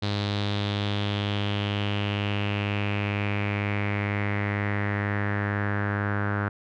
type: tone with low-pass filter sweep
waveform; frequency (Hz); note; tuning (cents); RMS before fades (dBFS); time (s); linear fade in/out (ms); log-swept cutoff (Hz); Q
sawtooth; 102.1; G#2; -29; -27; 0.02-6.49; 10; 4000 to 1500; 4.6
effects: none